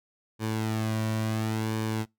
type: tone with flanger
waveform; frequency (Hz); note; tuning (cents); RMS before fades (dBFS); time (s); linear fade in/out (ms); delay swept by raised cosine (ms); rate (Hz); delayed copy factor
sawtooth; 110; A2; 0; -29; 0.39-2.06; 50; 1.5 to 2.4; 0.71; -0.55
effects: noise-tail reverb RT60 0.2 s tail -26 dB re dry